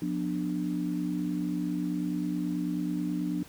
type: chord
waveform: sine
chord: B diminished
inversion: second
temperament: just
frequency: 177.8 / 246.9 / 296.3 Hz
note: F3 / B3 / D4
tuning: +31 / 0 / +15 cents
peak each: -32 / -35 / -31 dBFS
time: 0.02-3.43 s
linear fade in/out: 2 ms
effects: pink hiss -52 dBFS RMS until 3.48 s + high-pass 60 Hz 12 dB/octave